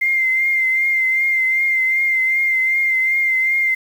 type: tone with vibrato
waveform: sine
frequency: 2093 Hz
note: C7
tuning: in tune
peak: -14 dBFS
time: 0.01-3.75 s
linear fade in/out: 10 ms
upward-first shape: triangle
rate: 2.6 Hz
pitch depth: 35 cents each way
effects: 7-bit